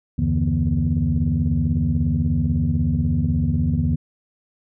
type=tone cluster; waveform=sine; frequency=75.3 / 91.6 / 142.5 / 162.7 / 240 Hz; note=D2 / F#2 / C#3 / E3 / B3; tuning=+44 / -17 / +48 / -22 / -49 cents; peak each=-23 dBFS; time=0.18-3.96 s; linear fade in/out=10 ms; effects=tanh soft clip ceiling -9 dBFS